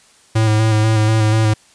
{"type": "tone with vibrato", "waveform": "square", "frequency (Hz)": 109.2, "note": "A2", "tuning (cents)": -13, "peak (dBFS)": -12, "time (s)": [0.35, 1.54], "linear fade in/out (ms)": 10, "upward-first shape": "square", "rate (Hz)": 4.1, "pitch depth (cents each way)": 23, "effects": ["white hiss -50 dBFS RMS until 1.74 s", "resampled to 22050 Hz"]}